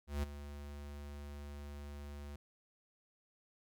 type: tone with ADSR envelope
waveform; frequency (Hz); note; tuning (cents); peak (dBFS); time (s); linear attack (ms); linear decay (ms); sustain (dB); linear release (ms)
square; 72.2; D2; -29; -33; 0.07-2.36; 160; 15; -13; 3
effects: none